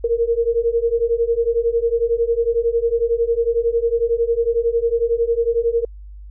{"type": "beating tone pair", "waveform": "sine", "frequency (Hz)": [459.7, 470.7], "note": ["A#4", "A#4"], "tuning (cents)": [-24, 17], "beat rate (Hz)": 11, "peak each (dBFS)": [-19, -18], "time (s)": [0.04, 5.85], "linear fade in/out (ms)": 5, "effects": ["added 50 Hz sine -34 dBFS peak until 6.3 s"]}